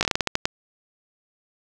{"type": "slowing click train", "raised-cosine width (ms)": 0.2, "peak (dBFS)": -3, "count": 10, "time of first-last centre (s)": [0.01, 0.455], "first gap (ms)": 18, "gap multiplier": 1.24, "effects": []}